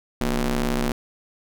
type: ring-modulated tone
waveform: sawtooth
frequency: 130.81 Hz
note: C3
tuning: in tune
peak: -14 dBFS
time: 0.21-0.92 s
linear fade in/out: 2 ms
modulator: 102 Hz
effects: none